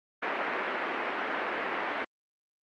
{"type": "band-pass noise", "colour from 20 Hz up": "white", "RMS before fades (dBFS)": -32, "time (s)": [0.22, 2.05], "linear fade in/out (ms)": 10, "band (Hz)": [260, 2100], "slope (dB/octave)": 24, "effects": ["Opus 48 kbps"]}